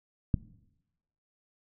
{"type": "click", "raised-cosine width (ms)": 5, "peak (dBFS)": -12, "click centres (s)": 0.342, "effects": ["noise-tail reverb RT60 0.9 s tail -19 dB re dry"]}